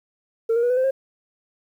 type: tone with pitch steps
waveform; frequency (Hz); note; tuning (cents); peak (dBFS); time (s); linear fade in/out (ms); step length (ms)
sine; 454.9 / 469.9 / 485.3 / 501.3 / 517.7 / 534.8; A#4 / A#4 / B4 / B4 / C5 / C5; -42 / +14 / -30 / +26 / -18 / +38; -15; 0.49-0.91; 10; 70
effects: tanh soft clip ceiling -15 dBFS + 9-bit